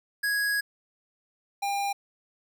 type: tone pair in turn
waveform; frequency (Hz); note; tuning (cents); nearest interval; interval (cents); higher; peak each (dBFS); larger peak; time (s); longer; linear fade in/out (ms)
square; 1661.2 / 801.4; G#6 / G5; 0 / +38; octave + minor second; 1262; first; -25 / -27; first; 0.23-0.61 / 1.62-1.93; first; 10
effects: none